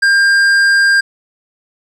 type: tone with tanh clipping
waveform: sine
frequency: 1600 Hz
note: G6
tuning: 35 cents sharp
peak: -9 dBFS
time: 0.02-1.01 s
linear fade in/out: 10 ms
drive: 10 dB
effects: none

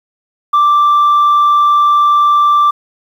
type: tone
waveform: sine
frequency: 1174.7 Hz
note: D6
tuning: in tune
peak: -4 dBFS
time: 0.53-2.71 s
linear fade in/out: 10 ms
effects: tanh soft clip ceiling -5 dBFS + 7-bit

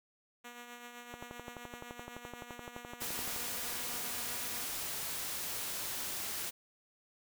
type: tone with tremolo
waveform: 5% pulse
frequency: 241 Hz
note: B3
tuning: 42 cents flat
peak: -34 dBFS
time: 0.44-4.66 s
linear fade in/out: 10 ms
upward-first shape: triangle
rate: 7.8 Hz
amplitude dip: 50%
type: click train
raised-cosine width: 1 ms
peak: -29 dBFS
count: 27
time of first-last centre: 1.14-3.362 s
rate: 11.7 Hz
type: noise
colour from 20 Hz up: white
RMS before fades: -39 dBFS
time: 3-6.51 s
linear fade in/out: 20 ms
effects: none

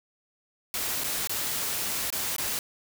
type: noise with dropouts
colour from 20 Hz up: white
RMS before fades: -30 dBFS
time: 0.74-2.59 s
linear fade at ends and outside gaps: 1 ms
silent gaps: 1.037-1.042 / 1.273-1.295 / 2.103-2.125 / 2.364-2.382 s
effects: none

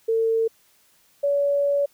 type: tone pair in turn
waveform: sine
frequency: 450.9 / 568.1 Hz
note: A4 / C#5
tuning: +42 / +42 cents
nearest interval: major third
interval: 400 cents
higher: second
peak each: -18 dBFS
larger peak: neither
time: 0.08-0.48 / 1.23-1.86 s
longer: second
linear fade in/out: 10 ms
effects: white hiss -60 dBFS RMS until 1.93 s

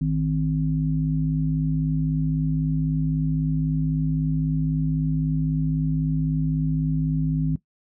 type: harmonic tone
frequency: 51.91 Hz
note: G#1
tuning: in tune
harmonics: 1 / 3 / 5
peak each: -30 / -21 / -27 dBFS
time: 0.01-7.56 s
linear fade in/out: 5 ms
effects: noise-tail reverb RT60 0.1 s tail -17 dB re dry

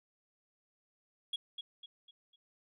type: tone with echo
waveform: sine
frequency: 3319 Hz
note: G#7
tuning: 2 cents flat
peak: -31 dBFS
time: 1.33-1.36 s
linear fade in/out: 5 ms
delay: 250 ms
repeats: 4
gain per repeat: -8 dB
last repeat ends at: 2.36 s
effects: tanh soft clip ceiling -32 dBFS

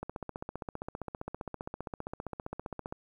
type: click train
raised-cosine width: 1 ms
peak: -23 dBFS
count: 45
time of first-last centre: 0.03-2.925 s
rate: 15.2 Hz
effects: 10-bit

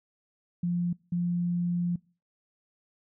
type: tone pair in turn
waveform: sine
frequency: 174.61 / 174.61 Hz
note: F3 / F3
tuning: 0 / 0 cents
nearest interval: unison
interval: 0 cents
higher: neither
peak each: -25 dBFS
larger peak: neither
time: 0.63-0.93 / 1.12-1.96 s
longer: second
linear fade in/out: 5 ms
effects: noise-tail reverb RT60 0.4 s tail -25 dB re dry

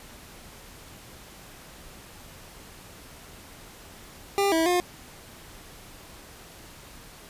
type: tone with pitch steps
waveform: 25% pulse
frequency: 398.8 / 325.5 / 356.3 Hz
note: G4 / E4 / F4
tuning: +30 / -22 / +35 cents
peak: -17 dBFS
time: 4.38-4.8 s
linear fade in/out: 0 ms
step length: 140 ms
effects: pink hiss -47 dBFS RMS until 7.29 s + resampled to 32000 Hz

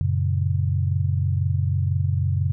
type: chord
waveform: sine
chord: F# major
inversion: none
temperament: equal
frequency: 92.5 / 116.54 / 138.59 Hz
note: F#2 / A#2 / C#3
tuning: 0 / 0 / 0 cents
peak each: -21 / -27 / -24 dBFS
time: 0.01-2.52 s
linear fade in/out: 0 ms
effects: none

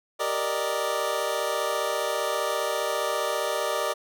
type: chord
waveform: 25% pulse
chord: Eb major seventh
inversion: first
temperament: equal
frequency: 392 / 466.2 / 587.3 / 622.3 Hz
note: G4 / Bb4 / D5 / Eb5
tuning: 0 / 0 / 0 / 0 cents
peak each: -31 / -28 / -25 / -27 dBFS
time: 0.19-3.94 s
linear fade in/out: 20 ms
effects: none

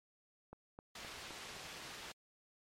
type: click train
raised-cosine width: 1 ms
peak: -36 dBFS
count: 5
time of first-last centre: 0.53-1.566 s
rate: 3.86 Hz
type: low-pass noise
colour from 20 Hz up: white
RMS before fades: -50 dBFS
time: 0.95-2.12 s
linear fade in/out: 5 ms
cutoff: 4200 Hz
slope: 12 dB/octave
effects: MP3 64 kbps

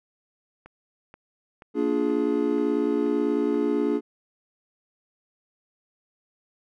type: click train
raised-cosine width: 0.5 ms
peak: -30 dBFS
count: 7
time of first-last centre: 0.66-3.545 s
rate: 2.08 Hz
type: chord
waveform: triangle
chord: Bb dominant seventh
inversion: none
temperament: just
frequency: 233.1 / 291.4 / 349.6 / 419.5 Hz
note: Bb3 / D4 / F4 / Ab4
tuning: 0 / -13 / +2 / +17 cents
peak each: -27 / -23 / -27 / -24 dBFS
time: 1.74-4.01 s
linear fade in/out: 50 ms
effects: none

